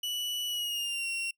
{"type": "tone with pitch glide", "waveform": "40% pulse", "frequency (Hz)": [2955, 2741], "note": ["F#7", "F7"], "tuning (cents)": [-3, -33], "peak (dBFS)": -30, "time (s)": [0.03, 1.31], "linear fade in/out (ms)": 5, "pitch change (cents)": -130, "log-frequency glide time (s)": [0.47, 1.07], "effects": ["noise-tail reverb RT60 0.1 s tail -23 dB re dry"]}